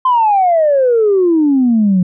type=exponential sweep; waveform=sine; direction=down; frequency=1046.5 to 176.5 Hz; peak=-7 dBFS; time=0.05-2.03 s; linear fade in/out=5 ms; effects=tanh soft clip ceiling -4 dBFS